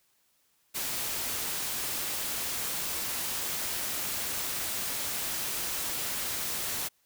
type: noise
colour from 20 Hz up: white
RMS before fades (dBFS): -33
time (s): 0.74-6.89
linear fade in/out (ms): 20
effects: white hiss -70 dBFS RMS until 7.05 s